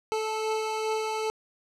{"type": "beating tone pair", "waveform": "25% pulse", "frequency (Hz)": [436.7, 439.2], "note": ["A4", "A4"], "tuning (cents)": [-13, -3], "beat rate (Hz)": 2.5, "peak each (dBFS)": [-24, -33], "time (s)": [0.12, 1.3], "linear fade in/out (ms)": 0, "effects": ["low-pass 8000 Hz 12 dB/octave"]}